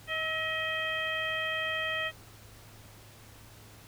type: harmonic tone with a mistuned harmonic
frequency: 633 Hz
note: D#5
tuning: 30 cents sharp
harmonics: 1 / 2 / 3 / 4 / 5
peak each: -38 / -39 / -33 / -37 / -37 dBFS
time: 0.07-2.12 s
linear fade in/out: 50 ms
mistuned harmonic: 2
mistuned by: +43 cents
effects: added 106 Hz sine -54 dBFS peak until 3.87 s + pink hiss -54 dBFS RMS until 3.87 s